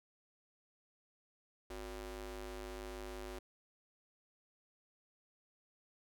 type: ring-modulated tone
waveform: sawtooth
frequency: 207.7 Hz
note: G#3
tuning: in tune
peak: -37 dBFS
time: 1.7-3.39 s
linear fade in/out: 5 ms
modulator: 157 Hz
effects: none